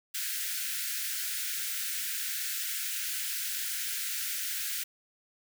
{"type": "high-pass noise", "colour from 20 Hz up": "white", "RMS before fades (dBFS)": -34, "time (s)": [0.14, 4.84], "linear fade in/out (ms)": 10, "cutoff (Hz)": 1400, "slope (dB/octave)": 96, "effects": []}